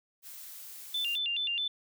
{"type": "noise", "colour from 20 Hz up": "blue", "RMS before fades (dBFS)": -46, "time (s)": [0.22, 1.19], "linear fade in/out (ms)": 50}
{"type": "tone with vibrato", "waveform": "sine", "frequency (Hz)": 3136, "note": "G7", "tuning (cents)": 0, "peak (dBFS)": -29, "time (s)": [0.94, 1.68], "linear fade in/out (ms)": 5, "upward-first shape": "square", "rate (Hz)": 4.7, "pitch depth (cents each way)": 200}
{"effects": []}